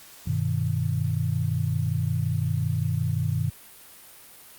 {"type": "chord", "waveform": "sine", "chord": "G augmented", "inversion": "none", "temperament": "equal", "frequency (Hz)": [98, 123.47, 155.56], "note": ["G2", "B2", "D#3"], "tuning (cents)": [0, 0, 0], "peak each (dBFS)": -27, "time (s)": [0.27, 3.5], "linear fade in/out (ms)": 5, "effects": ["white hiss -48 dBFS RMS until 4.58 s", "Opus 48 kbps"]}